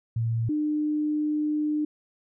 sine tone pair in turn, 114.6 / 301.5 Hz, A#2 / D4, -29 / +46 cents, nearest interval octave + perfect fourth, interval 1675 cents, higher second, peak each -23 dBFS, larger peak neither, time 0.16-0.49 / 0.49-1.85 s, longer second, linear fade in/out 5 ms, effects none

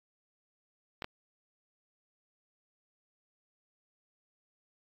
clicks, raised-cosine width 0.3 ms, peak -21 dBFS, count 2, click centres 1.022 / 1.044 s, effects AAC 64 kbps

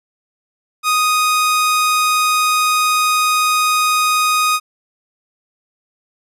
sawtooth tone, 1244.5 Hz, D#6, in tune, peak -9 dBFS, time 0.83-4.6 s, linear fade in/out 50 ms, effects resampled to 32000 Hz

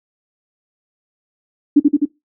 sine tone with echo, 290.4 Hz, D4, 19 cents flat, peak -4 dBFS, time 1.76-1.8 s, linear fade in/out 10 ms, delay 85 ms, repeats 3, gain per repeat -2 dB, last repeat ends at 2.055 s, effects noise-tail reverb RT60 0.2 s tail -20 dB re dry

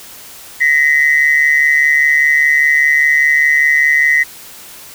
sine tone pair together, 1877 / 2022 Hz, A#6 / B6, +11 / +40 cents, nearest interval minor second, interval 129 cents, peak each -10 dBFS, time 0.6-4.24 s, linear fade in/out 20 ms, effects tanh soft clip ceiling -2 dBFS + white hiss -35 dBFS RMS until 4.94 s

